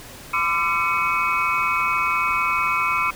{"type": "tone cluster", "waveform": "sine", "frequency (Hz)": [1018, 1181, 1353, 2230, 2531], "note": ["C6", "D6", "E6", "C#7", "D#7"], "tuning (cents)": [-48, 9, 45, 10, 29], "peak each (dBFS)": -25, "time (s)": [0.33, 3.11], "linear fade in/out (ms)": 10, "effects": ["pink hiss -40 dBFS RMS until 3.15 s"]}